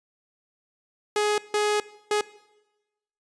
sawtooth tone bursts at uneven times, 418.8 Hz, G#4, 15 cents sharp, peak -17 dBFS, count 3, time 1.16-1.38 / 1.54-1.8 / 2.11-2.21 s, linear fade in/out 2 ms, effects noise-tail reverb RT60 1.0 s tail -19 dB re dry + resampled to 22050 Hz

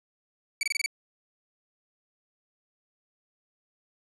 sawtooth tone bursts, 2281 Hz, C#7, 49 cents sharp, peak -21 dBFS, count 6, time 0.61-0.861 s, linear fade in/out 2 ms, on 21 ms, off 25 ms, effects resampled to 24000 Hz + 9-bit

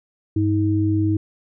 sine tone pair together, 100.04 / 317.6 Hz, G2 / D#4, +36 / +36 cents, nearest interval octave + minor sixth, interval 2000 cents, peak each -19 dBFS, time 0.36-1.17 s, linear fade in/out 5 ms, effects none

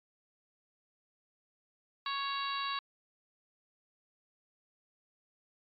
harmonic tone with a mistuned harmonic, 554.4 Hz, C#5, in tune, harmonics 2 / 3 / 4 / 5 / 6 / 7 / 8, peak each -35 / -43 / -47 / -43 / -48 / -40 / -45 dBFS, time 2.06-2.79 s, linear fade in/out 2 ms, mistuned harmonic 8, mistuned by +46 cents, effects MP3 64 kbps

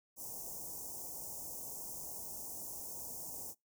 white band-stop noise, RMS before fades -45 dBFS, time 0.16-3.55 s, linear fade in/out 50 ms, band 940 to 5700 Hz, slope 48 dB/octave, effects noise-tail reverb RT60 0.2 s tail -26 dB re dry

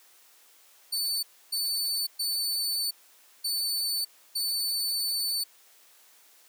sawtooth tone bursts at uneven times, 4505 Hz, C#8, 27 cents sharp, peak -24 dBFS, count 5, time 0.92-1.23 / 1.52-2.07 / 2.19-2.91 / 3.44-4.05 / 4.35-5.44 s, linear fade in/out 10 ms, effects white hiss -58 dBFS RMS until 6.48 s + high-pass 400 Hz 12 dB/octave

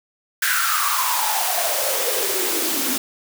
white noise with high-pass filter sweep, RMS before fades -21 dBFS, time 0.42-2.98 s, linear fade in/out 5 ms, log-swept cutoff 1600 to 250 Hz, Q 8.1, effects none

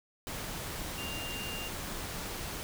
sine tone in noise, 2794 Hz, F7, in tune, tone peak -40 dBFS, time 0.98-1.68 s, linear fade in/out 0 ms, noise pink, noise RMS -39 dBFS, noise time 0.27-2.63 s, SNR -4 dB, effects none

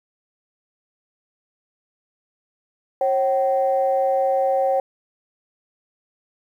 sine tone pair together, 541.2 / 766 Hz, C#5 / G5, -42 / -40 cents, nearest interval tritone, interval 602 cents, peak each -18 / -20 dBFS, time 3.01-4.8 s, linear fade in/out 2 ms, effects tanh soft clip ceiling -9 dBFS + 9-bit

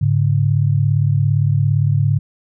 sine tone pair together, 104.8 / 142.34 Hz, G#2 / C#3, +16 / +46 cents, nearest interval perfect fourth, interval 530 cents, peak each -15 dBFS, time 0.01-2.19 s, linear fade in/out 10 ms, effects none

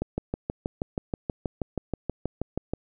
click train, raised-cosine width 2 ms, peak -14 dBFS, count 18, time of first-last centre 0.02-2.736 s, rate 6.26 Hz, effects none

